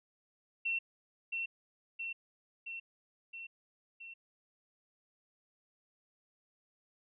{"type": "tone with echo", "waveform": "sine", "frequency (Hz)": 2709, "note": "E7", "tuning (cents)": 47, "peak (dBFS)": -31, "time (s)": [0.65, 0.79], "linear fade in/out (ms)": 10, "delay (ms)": 670, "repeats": 5, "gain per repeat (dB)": -3, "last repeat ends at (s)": 4.14, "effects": []}